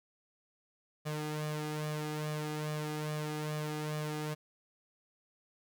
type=tone with flanger; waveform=sawtooth; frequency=152.1 Hz; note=D#3; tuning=39 cents flat; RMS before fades=-37 dBFS; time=1.05-4.35 s; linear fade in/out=20 ms; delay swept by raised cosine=1.7 to 2.47 ms; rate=2.4 Hz; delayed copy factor=+0.65; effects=none